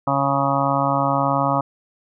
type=harmonic tone; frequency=138.59 Hz; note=C#3; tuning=in tune; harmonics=1 / 2 / 4 / 5 / 6 / 7 / 8 / 9; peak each=-25 / -25 / -25 / -25 / -25 / -25 / -25 / -25 dBFS; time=0.07-1.61 s; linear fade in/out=5 ms; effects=none